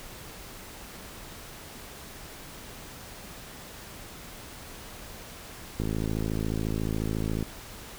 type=click train; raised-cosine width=3 ms; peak=-17 dBFS; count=89; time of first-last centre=5.8-7.427 s; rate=54.1 Hz; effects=pink hiss -44 dBFS RMS until 7.98 s